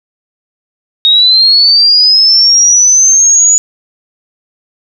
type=linear sweep; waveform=sine; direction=up; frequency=3729 to 6900 Hz; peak=-3 dBFS; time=1.05-3.58 s; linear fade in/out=0 ms; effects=7-bit